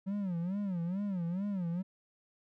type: tone with vibrato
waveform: triangle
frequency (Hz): 185.8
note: F#3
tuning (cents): +7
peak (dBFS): -30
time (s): 0.06-1.83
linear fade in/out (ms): 20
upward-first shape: sine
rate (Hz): 2.3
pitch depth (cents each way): 180
effects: none